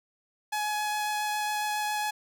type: tone with vibrato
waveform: sawtooth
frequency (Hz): 843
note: G#5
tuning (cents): +26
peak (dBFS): -24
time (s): 0.52-2.11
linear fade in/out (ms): 10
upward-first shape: triangle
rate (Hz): 7.3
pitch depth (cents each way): 10
effects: none